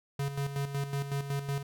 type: tone with tremolo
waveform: square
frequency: 140.1 Hz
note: C#3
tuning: 19 cents sharp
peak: -30 dBFS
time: 0.19-1.63 s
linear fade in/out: 5 ms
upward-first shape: square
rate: 5.4 Hz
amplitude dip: 60%
effects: none